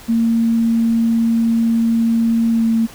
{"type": "tone with pitch glide", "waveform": "sine", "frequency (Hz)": [229.1, 226.5], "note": ["A#3", "A#3"], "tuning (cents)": [-30, -50], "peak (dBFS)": -12, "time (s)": [0.08, 2.87], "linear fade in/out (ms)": 20, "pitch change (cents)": -20, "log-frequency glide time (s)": [2.51, 2.66], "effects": ["pink hiss -39 dBFS RMS until 2.94 s"]}